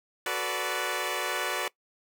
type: chord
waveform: 10% pulse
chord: B minor seventh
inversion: second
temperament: equal with one note detuned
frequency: 370 / 440 / 493.9 / 580.9 Hz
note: F#4 / A4 / B4 / D5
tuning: 0 / 0 / 0 / -19 cents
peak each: -26 / -28 / -26 / -25 dBFS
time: 0.26-1.68 s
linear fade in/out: 2 ms
effects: noise-tail reverb RT60 0.1 s tail -21 dB re dry